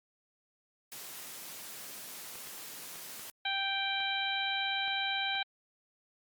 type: high-pass noise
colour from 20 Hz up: white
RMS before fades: -45 dBFS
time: 0.92-3.3 s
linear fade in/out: 0 ms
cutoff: 120 Hz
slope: 24 dB/octave
type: clicks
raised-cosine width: 0.3 ms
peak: -32 dBFS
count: 7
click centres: 2.356 / 2.472 / 2.956 / 3.195 / 4.004 / 4.879 / 5.353 s
type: harmonic tone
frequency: 784 Hz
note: G5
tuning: in tune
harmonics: 1 / 2 / 3 / 4 / 5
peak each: -37 / -37 / -37 / -37 / -37 dBFS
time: 3.45-5.43 s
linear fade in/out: 5 ms
effects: Opus 48 kbps